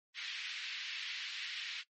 pink band-pass noise, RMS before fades -43 dBFS, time 0.14-1.84 s, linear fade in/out 50 ms, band 2000 to 4300 Hz, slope 24 dB/octave, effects noise-tail reverb RT60 0.1 s tail -18 dB re dry + MP3 32 kbps

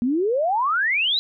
sine exponential sweep, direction up, 230 to 4063 Hz, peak -18 dBFS, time 0.02-1.19 s, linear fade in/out 0 ms, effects none

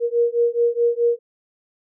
sine beating tone pair, 470 / 474.7 Hz, A#4 / A#4, +14 / +31 cents, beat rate 4.7 Hz, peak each -19 dBFS, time 0-1.19 s, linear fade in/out 50 ms, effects none

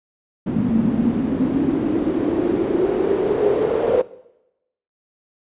pink noise with band-pass filter sweep, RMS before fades -19 dBFS, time 0.46-4.02 s, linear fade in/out 10 ms, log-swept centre 210 to 490 Hz, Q 6.5, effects noise-tail reverb RT60 0.9 s tail -19 dB re dry + resampled to 8000 Hz

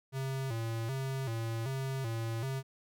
square tone with vibrato, 123.47 Hz, B2, in tune, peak -34 dBFS, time 0.12-2.63 s, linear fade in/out 50 ms, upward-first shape square, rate 1.3 Hz, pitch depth 140 cents each way, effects none

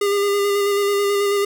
square tone with vibrato, 403.9 Hz, G#4, 48 cents flat, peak -17 dBFS, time 0.01-1.45 s, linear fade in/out 5 ms, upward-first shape square, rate 9.2 Hz, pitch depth 17 cents each way, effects none

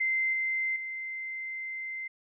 sine tone with level steps, 2078 Hz, C7, 12 cents flat, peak -25 / -27 / -34 dBFS, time 0-2.08 s, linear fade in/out 10 ms, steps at 0.33 / 0.76 s, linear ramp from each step 2 ms, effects none

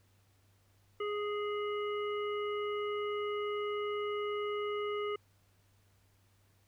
harmonic tone, 415.3 Hz, G#4, in tune, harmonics 1 / 3 / 5 / 7, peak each -34 / -40 / -46 / -48 dBFS, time 1-5.16 s, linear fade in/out 5 ms, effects added 98 Hz sine -67 dBFS peak until 6.67 s + pink hiss -72 dBFS RMS until 6.67 s

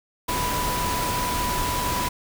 sine tone in noise, 987.8 Hz, B5, in tune, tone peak -26 dBFS, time 0.28-2.09 s, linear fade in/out 10 ms, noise pink, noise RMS -27 dBFS, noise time 0.28-2.09 s, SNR -2 dB, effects none

